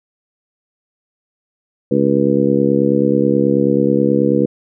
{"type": "harmonic tone", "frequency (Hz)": 69.3, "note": "C#2", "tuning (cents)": 0, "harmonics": [2, 3, 4, 5, 6, 7], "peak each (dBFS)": [-22, -17, -17, -18, -22, -17], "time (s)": [1.91, 4.46], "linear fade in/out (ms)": 5, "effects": []}